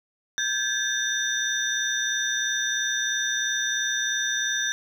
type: tone cluster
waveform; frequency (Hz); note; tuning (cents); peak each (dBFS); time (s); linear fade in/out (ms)
sine; 1582 / 1705 / 3630 / 5900; G6 / G#6 / A#7 / F#8; +15 / +45 / -47 / -6; -29; 0.38-4.72; 0
effects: 8-bit